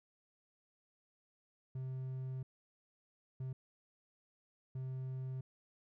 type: tone bursts at uneven times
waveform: triangle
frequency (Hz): 130.4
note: C3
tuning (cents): -5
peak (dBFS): -37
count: 3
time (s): 1.75-2.43 / 3.4-3.53 / 4.75-5.41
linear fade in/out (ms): 5
effects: none